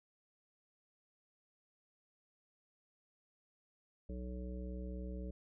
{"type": "harmonic tone", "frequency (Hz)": 61.9, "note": "B1", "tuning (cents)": 5, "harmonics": [1, 3, 5, 7, 9], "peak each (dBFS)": [-42, -47, -52, -53, -54], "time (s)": [4.09, 5.31], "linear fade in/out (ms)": 5, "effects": []}